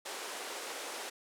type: band-pass noise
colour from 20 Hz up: pink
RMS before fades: -42 dBFS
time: 0.05-1.1 s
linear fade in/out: 10 ms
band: 380 to 11000 Hz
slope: 24 dB/octave
effects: none